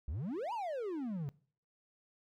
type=exponential two-way sweep; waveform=triangle; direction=up then down; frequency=61.74 to 990 to 132 Hz; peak=-34 dBFS; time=0.08-1.29 s; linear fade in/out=0 ms; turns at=0.53 s; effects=noise-tail reverb RT60 0.5 s tail -22 dB re dry